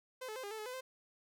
sawtooth tone with pitch steps, 513 / 432.1 / 518 / 405.5 / 438.9 / 427.3 / 504 / 519 Hz, C5 / A4 / C5 / G#4 / A4 / G#4 / B4 / C5, -34 / -31 / -17 / -41 / -4 / +49 / +35 / -14 cents, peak -38 dBFS, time 0.21-0.81 s, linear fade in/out 10 ms, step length 75 ms, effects none

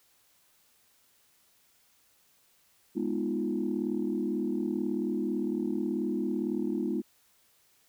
sine chord, F half-diminished seventh, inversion first, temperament equal, 207.7 / 246.9 / 311.1 / 349.2 Hz, Ab3 / Cb4 / Eb4 / F4, 0 / 0 / 0 / 0 cents, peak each -33 dBFS, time 2.95-7.02 s, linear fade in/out 20 ms, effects tanh soft clip ceiling -19 dBFS + white hiss -66 dBFS RMS until 7.88 s

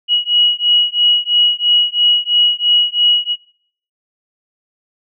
sine beating tone pair, 2908 / 2911 Hz, F#7 / F#7, -31 / -29 cents, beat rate 3 Hz, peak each -14 dBFS, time 0.08-3.36 s, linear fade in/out 50 ms, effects noise-tail reverb RT60 0.6 s tail -22 dB re dry

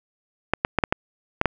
clicks, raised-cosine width 0.5 ms, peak -3 dBFS, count 7, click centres 0.536 / 0.649 / 0.787 / 0.838 / 0.925 / 1.414 / 1.457 s, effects none

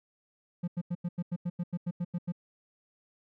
triangle tone bursts, 174.61 Hz, F3, in tune, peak -27 dBFS, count 13, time 0.63-2.322 s, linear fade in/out 10 ms, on 48 ms, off 89 ms, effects none

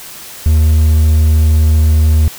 triangle tone, 77.78 Hz, D#2, in tune, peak -4 dBFS, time 0.46-2.28 s, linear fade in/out 0 ms, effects white hiss -31 dBFS RMS until 2.38 s

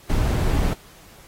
brown noise, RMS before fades -20 dBFS, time 0.09-0.74 s, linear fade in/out 10 ms, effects pink hiss -49 dBFS RMS until 1.27 s + AAC 48 kbps

